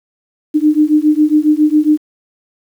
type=beating tone pair; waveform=sine; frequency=300 / 307.3 Hz; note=D4 / D#4; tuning=+37 / -21 cents; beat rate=7.3 Hz; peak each=-11 dBFS; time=0.54-1.98 s; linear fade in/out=20 ms; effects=7-bit